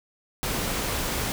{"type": "noise", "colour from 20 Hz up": "pink", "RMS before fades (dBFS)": -28, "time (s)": [0.43, 1.32], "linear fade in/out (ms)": 0, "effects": []}